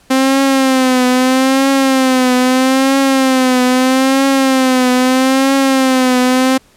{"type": "tone with vibrato", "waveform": "sawtooth", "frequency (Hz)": 261.6, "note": "C4", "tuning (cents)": 0, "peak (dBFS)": -5, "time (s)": [0.1, 6.58], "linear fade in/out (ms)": 10, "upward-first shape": "triangle", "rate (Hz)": 0.78, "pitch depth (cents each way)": 77, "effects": ["pink hiss -49 dBFS RMS until 6.76 s", "low-pass 12000 Hz 12 dB/octave"]}